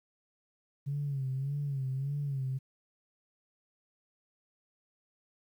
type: tone with vibrato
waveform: sine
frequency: 137.8 Hz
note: C#3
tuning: 10 cents flat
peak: -30 dBFS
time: 0.86-2.59 s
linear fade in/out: 20 ms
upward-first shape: sine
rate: 1.7 Hz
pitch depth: 87 cents each way
effects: tanh soft clip ceiling -26 dBFS + 11-bit